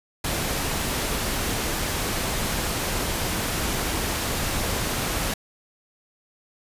pink noise, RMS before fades -26 dBFS, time 0.24-5.34 s, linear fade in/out 5 ms, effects resampled to 32000 Hz

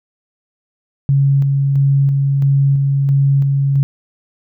sine tone with tremolo, 138.59 Hz, C#3, in tune, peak -9 dBFS, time 1.09-3.83 s, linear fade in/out 0 ms, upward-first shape square, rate 1.5 Hz, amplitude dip 25%, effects none

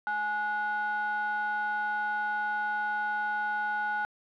triangle ring-modulated tone, 311.1 Hz, D#4, in tune, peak -22 dBFS, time 0.07-4.05 s, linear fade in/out 0 ms, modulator 1150 Hz, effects tanh soft clip ceiling -21 dBFS

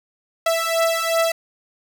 sawtooth beating tone pair, 659.3 / 662 Hz, E5 / E5, 0 / +7 cents, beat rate 2.7 Hz, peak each -17 dBFS, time 0.46-1.32 s, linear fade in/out 5 ms, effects none

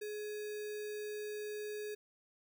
sine tone with sample-and-hold, 421.1 Hz, G#4, 24 cents sharp, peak -39 dBFS, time 0.01-1.95 s, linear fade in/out 10 ms, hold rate 2100 Hz, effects none

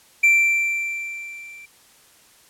triangle tone with level ramp, 2349 Hz, D7, in tune, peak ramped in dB -9 to -38 dBFS, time 0.23-1.66 s, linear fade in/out 10 ms, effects white hiss -53 dBFS RMS until 2.49 s + low-pass 12000 Hz 12 dB/octave

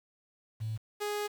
sine / sawtooth tone pair in turn, 110 / 415.3 Hz, A2 / G#4, 0 / 0 cents, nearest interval octave + major seventh, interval 2300 cents, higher second, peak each -32 / -28 dBFS, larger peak second, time 0.6-0.78 / 1-1.28 s, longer second, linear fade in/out 20 ms, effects 9-bit

